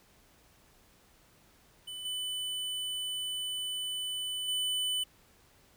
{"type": "tone with level steps", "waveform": "square", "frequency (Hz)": 3000, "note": "F#7", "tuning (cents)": 23, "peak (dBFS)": [-40, -34, -30], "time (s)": [1.87, 5.04], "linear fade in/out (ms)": 10, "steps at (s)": [2.05, 4.48], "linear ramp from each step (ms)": 5, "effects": ["pink hiss -63 dBFS RMS until 5.76 s"]}